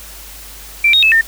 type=tone with pitch steps; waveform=sine; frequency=2348 / 3741 / 2607 / 1811 Hz; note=D7 / A#7 / E7 / A6; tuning=-1 / +5 / -20 / +49 cents; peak=-7 dBFS; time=0.84-1.212 s; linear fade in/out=5 ms; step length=93 ms; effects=added 50 Hz sine -37 dBFS peak until 1.27 s + white hiss -35 dBFS RMS until 1.27 s